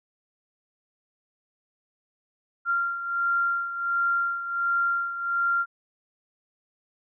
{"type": "beating tone pair", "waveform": "sine", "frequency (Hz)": [1385, 1386.4], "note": ["F6", "F6"], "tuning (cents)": [-15, -13], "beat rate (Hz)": 1.4, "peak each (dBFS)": [-24, -30], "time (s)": [2.65, 5.66], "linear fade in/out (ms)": 50, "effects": []}